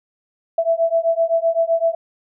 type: beating tone pair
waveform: sine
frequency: 659 / 666.8 Hz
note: E5 / E5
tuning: -1 / +20 cents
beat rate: 7.8 Hz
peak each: -18 / -18 dBFS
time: 0.58-1.95 s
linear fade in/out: 5 ms
effects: none